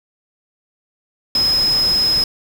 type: tone in noise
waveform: sine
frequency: 5110 Hz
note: D#8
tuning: 45 cents sharp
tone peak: -13 dBFS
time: 1.35-2.24 s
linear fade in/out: 2 ms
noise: pink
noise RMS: -28 dBFS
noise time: 1.35-2.24 s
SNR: +12 dB
effects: none